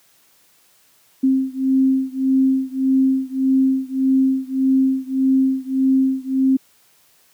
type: beating tone pair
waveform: sine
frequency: 264.1 / 265.8 Hz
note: C4 / C4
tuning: +16 / +27 cents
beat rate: 1.7 Hz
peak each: -17 / -18 dBFS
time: 1.23-6.57 s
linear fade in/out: 10 ms
effects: white hiss -56 dBFS RMS until 7.33 s + high-pass 80 Hz 12 dB/octave